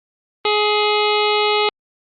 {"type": "harmonic tone", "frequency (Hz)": 420, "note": "G#4", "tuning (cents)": 19, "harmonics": [1, 2, 3, 5, 6, 7, 8, 9, 10], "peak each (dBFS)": [-18, -21, -23, -25, -26, -26, -27, -28, -28], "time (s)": [0.45, 1.69], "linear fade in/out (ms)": 2, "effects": ["Opus 32 kbps"]}